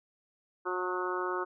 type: harmonic tone with a mistuned harmonic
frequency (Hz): 181.6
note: F#3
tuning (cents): -32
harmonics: 2 / 3 / 4 / 5 / 6 / 7 / 8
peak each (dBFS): -34 / -42 / -45 / -39 / -38 / -37 / -40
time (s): 0.65-1.45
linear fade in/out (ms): 20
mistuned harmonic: 8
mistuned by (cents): +21
effects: none